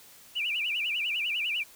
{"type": "tone with vibrato", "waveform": "sine", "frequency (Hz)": 2637, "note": "E7", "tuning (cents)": 0, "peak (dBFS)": -27, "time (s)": [0.35, 1.64], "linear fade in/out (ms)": 20, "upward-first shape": "sine", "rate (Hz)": 10, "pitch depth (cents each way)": 210, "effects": ["white hiss -53 dBFS RMS until 1.75 s"]}